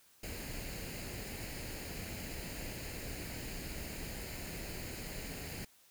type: noise with comb filter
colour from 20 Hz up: pink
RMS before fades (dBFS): -43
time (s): 0.23-5.65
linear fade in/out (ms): 5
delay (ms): 0.43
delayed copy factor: +0.6
effects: white hiss -65 dBFS RMS until 5.9 s